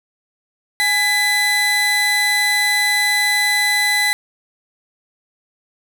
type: tone pair together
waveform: 30% pulse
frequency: 830.5 / 2000 Hz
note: G#5 / B6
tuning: 0 / +21 cents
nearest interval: octave + minor third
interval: 1521 cents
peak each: -21 / -12 dBFS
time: 0.8-4.13 s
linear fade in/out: 0 ms
effects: none